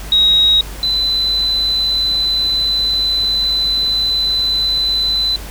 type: tone pair in turn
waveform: sine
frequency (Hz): 3799 / 4016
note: A#7 / B7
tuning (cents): +32 / +28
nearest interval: minor second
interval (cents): 96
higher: second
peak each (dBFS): -8 / -13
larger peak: first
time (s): 0.12-0.61 / 0.83-5.36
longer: second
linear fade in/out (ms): 2
effects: added 50 Hz sine -28 dBFS peak until 5.5 s + pink hiss -33 dBFS RMS until 5.5 s